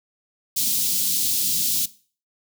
white band-stop noise, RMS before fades -22 dBFS, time 0.56-1.86 s, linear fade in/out 10 ms, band 250 to 3500 Hz, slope 24 dB/octave, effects noise-tail reverb RT60 0.4 s tail -18 dB re dry + high-pass 150 Hz 12 dB/octave

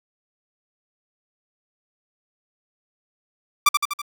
sawtooth tone with echo, 1174.7 Hz, D6, in tune, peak -8 dBFS, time 3.66-3.69 s, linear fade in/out 5 ms, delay 82 ms, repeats 4, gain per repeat -4 dB, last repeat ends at 4.018 s, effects none

